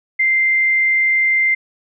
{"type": "tone", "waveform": "sine", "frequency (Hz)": 2089, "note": "C7", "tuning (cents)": -3, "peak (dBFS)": -12, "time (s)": [0.19, 1.55], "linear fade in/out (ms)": 10, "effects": []}